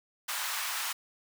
pink high-pass noise, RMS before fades -34 dBFS, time 0.28-0.93 s, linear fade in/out 10 ms, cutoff 950 Hz, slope 24 dB/octave, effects none

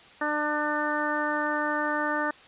harmonic tone, 299 Hz, D4, 31 cents sharp, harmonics 1 / 2 / 3 / 4 / 5 / 6, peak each -32 / -32 / -32 / -32 / -32 / -32 dBFS, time 0.21-2.31 s, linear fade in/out 5 ms, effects white hiss -51 dBFS RMS until 2.47 s + resampled to 8000 Hz

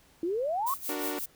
sine exponential sweep, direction up, 321.5 to 1147 Hz, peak -27 dBFS, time 0.23-0.74 s, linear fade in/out 2 ms
violet noise with tremolo, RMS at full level -34 dBFS, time 0.66-1.26 s, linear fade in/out 10 ms, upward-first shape sine, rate 5.6 Hz, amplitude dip 80%
sawtooth chord, D augmented, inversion none, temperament equal, 293.7 / 370 / 466.2 Hz, D4 / F#4 / A#4, 0 / 0 / 0 cents, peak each -31 / -33 / -35 dBFS, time 0.89-1.19 s, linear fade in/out 2 ms
effects pink hiss -61 dBFS RMS until 1.35 s

